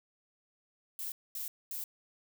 violet noise bursts, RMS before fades -39 dBFS, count 3, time 0.99-1.84 s, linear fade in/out 2 ms, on 130 ms, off 230 ms, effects none

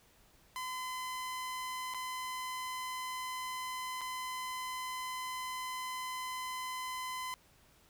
sawtooth tone with dropouts, 1020 Hz, C6, 44 cents flat, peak -34 dBFS, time 0.56-7.34 s, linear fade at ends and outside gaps 0 ms, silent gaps 1.938-1.945 / 4.01-4.015 s, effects pink hiss -65 dBFS RMS until 7.89 s

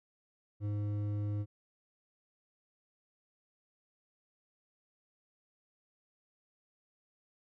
triangle tone with hard clipping, 103.5 Hz, G#2, 5 cents flat, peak -34 dBFS, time 0.6-1.46 s, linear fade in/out 50 ms, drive 12 dB, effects none

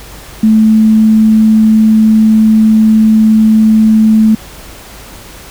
sine tone, 218.6 Hz, A3, 11 cents flat, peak -3 dBFS, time 0.43-4.35 s, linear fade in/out 5 ms, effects added 50 Hz sine -36 dBFS peak until 5.5 s + pink hiss -32 dBFS RMS until 5.5 s

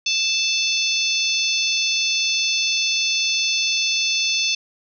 harmonic tone, 879 Hz, A5, 2 cents flat, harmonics 3 / 4 / 5 / 6 / 7, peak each -23 / -24 / -25 / -26 / -26 dBFS, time 0.06-4.55 s, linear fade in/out 5 ms, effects none

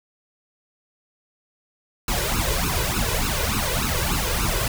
pink noise with flanger, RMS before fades -23 dBFS, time 2.08-4.68 s, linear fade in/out 2 ms, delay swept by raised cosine 0.75 to 2.05 ms, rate 3.4 Hz, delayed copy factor +0.95, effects none

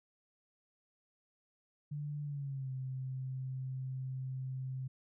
sine tone with pitch glide, 146.83 to 130.81 Hz, D3 to C3, 0 to 0 cents, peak -37 dBFS, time 1.91-4.88 s, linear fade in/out 10 ms, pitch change -200 cents, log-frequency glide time 2.23-2.71 s, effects none

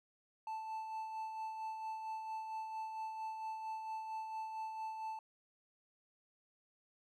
triangle tone with tremolo, 880 Hz, A5, in tune, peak -37 dBFS, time 0.47-5.19 s, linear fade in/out 2 ms, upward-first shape sine, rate 4.4 Hz, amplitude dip 40%, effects none

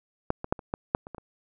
clicks, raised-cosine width 1 ms, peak -10 / -19 / -9 / -26 / -14 / -7 / -27 / -24 / -27 dBFS, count 9, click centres 0.304 / 0.444 / 0.525 / 0.592 / 0.739 / 0.949 / 1.069 / 1.147 / 1.182 s, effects none

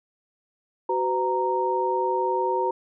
sine tone cluster, 375.1 / 506 / 929 Hz, F#4 / B4 / A#5, +24 / +42 / -6 cents, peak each -26 / -28 / -24 dBFS, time 0.89-2.71 s, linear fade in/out 5 ms, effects none

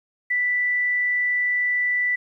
sine tone, 1975.5 Hz, B6, in tune, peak -19 dBFS, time 0.3-2.16 s, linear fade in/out 10 ms, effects 10-bit

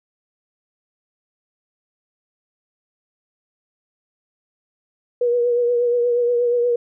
sine tone with vibrato, 481.7 Hz, B4, 43 cents flat, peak -15 dBFS, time 5.21-6.76 s, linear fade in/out 5 ms, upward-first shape triangle, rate 8.4 Hz, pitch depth 36 cents each way, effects none

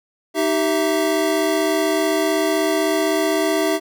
square tone cluster, 311.4 / 387.3 / 660 Hz, D#4 / G4 / E5, +2 / -21 / +2 cents, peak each -22 dBFS, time 0.34-3.8 s, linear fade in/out 50 ms, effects none

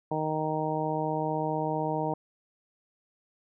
harmonic tone, 155.56 Hz, D#3, in tune, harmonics 1 / 2 / 3 / 4 / 5 / 6, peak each -34 / -34 / -34 / -34 / -34 / -34 dBFS, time 0.11-2.14 s, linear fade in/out 5 ms, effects none

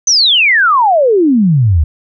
sine exponential sweep, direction down, 6272 to 71 Hz, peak -6 dBFS, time 0.07-1.84 s, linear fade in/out 5 ms, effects none

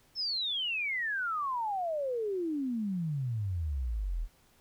sine exponential sweep, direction down, 5390 to 36.89 Hz, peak -30 dBFS, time 0.15-4.28 s, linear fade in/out 50 ms, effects pink hiss -65 dBFS RMS until 4.6 s

